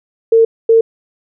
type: tone bursts at uneven times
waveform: sine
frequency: 453.5 Hz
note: A#4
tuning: 48 cents flat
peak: -5 dBFS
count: 2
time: 0.32-0.45 / 0.69-0.81 s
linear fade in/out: 5 ms
effects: none